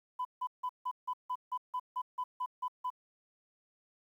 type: tone bursts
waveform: sine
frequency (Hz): 1001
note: B5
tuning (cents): +23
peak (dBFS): -31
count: 13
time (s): 0.19-2.903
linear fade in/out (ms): 10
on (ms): 61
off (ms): 160
effects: tanh soft clip ceiling -29 dBFS + 11-bit